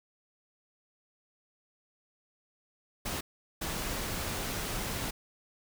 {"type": "noise bursts at uneven times", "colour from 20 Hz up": "pink", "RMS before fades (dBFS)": -35, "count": 2, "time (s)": [[3.05, 3.21], [3.61, 5.11]], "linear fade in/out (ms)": 10, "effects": []}